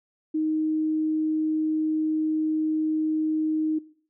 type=tone; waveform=sine; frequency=312.1 Hz; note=D#4; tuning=5 cents sharp; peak=-22 dBFS; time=0.34-3.79 s; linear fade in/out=10 ms; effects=noise-tail reverb RT60 0.5 s tail -19 dB re dry